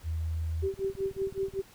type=tone; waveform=sine; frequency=80.8 Hz; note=E2; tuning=34 cents flat; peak=-29 dBFS; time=0.03-0.69 s; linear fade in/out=50 ms
type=tone with tremolo; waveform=sine; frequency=388.2 Hz; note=G4; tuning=17 cents flat; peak=-26 dBFS; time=0.62-1.62 s; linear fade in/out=20 ms; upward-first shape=sine; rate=5.3 Hz; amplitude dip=100%
type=click train; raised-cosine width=5 ms; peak=-33 dBFS; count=17; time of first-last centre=0.74-1.591 s; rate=18.8 Hz
effects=pink hiss -56 dBFS RMS until 1.74 s